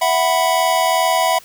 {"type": "chord", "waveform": "square", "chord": "E suspended second", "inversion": "none", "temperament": "just", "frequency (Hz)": [659.3, 741.7, 988.9], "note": ["E5", "F#5", "B5"], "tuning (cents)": [0, 4, 2], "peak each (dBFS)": -19, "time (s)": [0.01, 1.39], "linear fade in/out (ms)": 10, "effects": ["white hiss -44 dBFS RMS until 1.44 s"]}